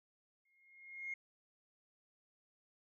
sine tone with exponential growth, 2143 Hz, C7, 41 cents sharp, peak -37 dBFS, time 0.45-1.14 s, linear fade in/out 5 ms, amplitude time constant 150 ms, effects tanh soft clip ceiling -34 dBFS

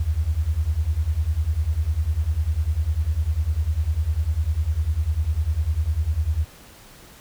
sine beating tone pair, 72.5 / 82.5 Hz, D2 / E2, -22 / +2 cents, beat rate 10 Hz, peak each -23 / -22 dBFS, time 0-6.45 s, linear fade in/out 5 ms, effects pink hiss -47 dBFS RMS until 7.2 s

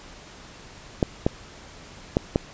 clicks, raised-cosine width 2 ms, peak -5 dBFS, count 4, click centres 1.028 / 1.265 / 2.169 / 2.359 s, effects pink hiss -45 dBFS RMS until 2.53 s + resampled to 16000 Hz

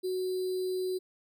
sine tone with sample-and-hold, 370 Hz, F#4, in tune, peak -29 dBFS, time 0.03-0.99 s, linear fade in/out 20 ms, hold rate 4410 Hz, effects none

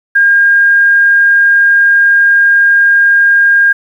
sine tone, 1614 Hz, G#6, 50 cents flat, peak -4 dBFS, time 0.15-3.73 s, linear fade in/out 10 ms, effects 7-bit

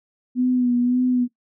sine tone with vibrato, 247.7 Hz, B3, 5 cents sharp, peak -16 dBFS, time 0.35-1.28 s, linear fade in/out 50 ms, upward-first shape sine, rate 1.8 Hz, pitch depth 35 cents each way, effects noise-tail reverb RT60 0.1 s tail -17 dB re dry

